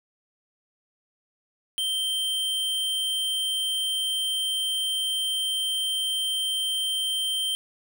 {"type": "tone", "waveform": "square", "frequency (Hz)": 3133, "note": "G7", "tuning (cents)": -2, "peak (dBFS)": -25, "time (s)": [1.78, 7.55], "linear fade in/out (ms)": 0, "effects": []}